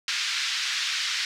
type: band-pass noise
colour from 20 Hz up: white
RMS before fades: -28 dBFS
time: 0.08-1.25 s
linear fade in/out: 2 ms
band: 1500 to 5200 Hz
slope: 24 dB/octave
effects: none